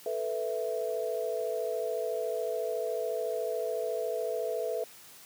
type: chord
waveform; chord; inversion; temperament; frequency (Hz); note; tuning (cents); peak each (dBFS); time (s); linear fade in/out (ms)
sine; A suspended second; none; equal; 440 / 493.9 / 659.3; A4 / B4 / E5; 0 / 0 / 0; -34 / -34 / -34; 0.06-4.84; 2
effects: white hiss -52 dBFS RMS until 5.25 s + high-pass 80 Hz 12 dB/octave